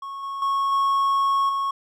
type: tone with level steps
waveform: triangle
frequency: 1100 Hz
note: C#6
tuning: 14 cents flat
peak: -29 / -26 / -18 / -16 / -20 dBFS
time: 0.02-1.71 s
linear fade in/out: 5 ms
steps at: 0.23 / 0.42 / 0.72 / 1.49 s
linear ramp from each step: 2 ms
effects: none